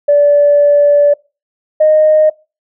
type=tone pair in turn; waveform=sine; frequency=580 / 617.7 Hz; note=D5 / D#5; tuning=-22 / -13 cents; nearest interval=minor second; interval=109 cents; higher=second; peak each=-4 dBFS; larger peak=neither; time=0.08-1.14 / 1.8-2.3 s; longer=first; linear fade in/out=10 ms; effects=noise-tail reverb RT60 0.3 s tail -24 dB re dry + tanh soft clip ceiling 0 dBFS